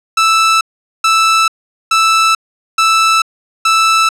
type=tone bursts; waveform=sawtooth; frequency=1318.5 Hz; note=E6; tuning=in tune; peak=-4 dBFS; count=5; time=0.17-4.09 s; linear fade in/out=5 ms; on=440 ms; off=430 ms; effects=low-pass 8000 Hz 12 dB/octave